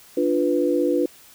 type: chord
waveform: sine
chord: B diminished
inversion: first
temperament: equal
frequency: 293.7 / 349.2 / 493.9 Hz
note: D4 / F4 / B4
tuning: 0 / 0 / 0 cents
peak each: -22 dBFS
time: 0.17-1.06 s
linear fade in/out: 5 ms
effects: white hiss -49 dBFS RMS until 1.34 s